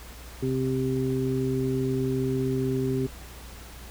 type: harmonic tone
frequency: 130.81 Hz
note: C3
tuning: in tune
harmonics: 1 / 2 / 3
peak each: -28 / -28 / -28 dBFS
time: 0.42-3.07 s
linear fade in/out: 10 ms
effects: added 60 Hz sine -43 dBFS peak until 3.9 s + pink hiss -46 dBFS RMS until 3.9 s